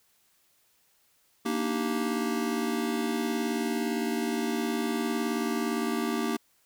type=chord; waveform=square; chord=Eb major seventh; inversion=second; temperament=just; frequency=233.3 / 291.7 / 311.1 / 388.9 Hz; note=Bb3 / D4 / Eb4 / G4; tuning=+2 / -12 / 0 / -14 cents; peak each=-31 / -36 / -35 / -34 dBFS; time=1.45-6.37 s; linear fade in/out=10 ms; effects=white hiss -67 dBFS RMS until 6.65 s